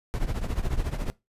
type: noise with tremolo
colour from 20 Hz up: brown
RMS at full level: -24 dBFS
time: 0.14-1.1 s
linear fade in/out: 0 ms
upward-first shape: triangle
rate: 14 Hz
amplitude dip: 85%
effects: noise-tail reverb RT60 0.2 s tail -20 dB re dry + resampled to 32000 Hz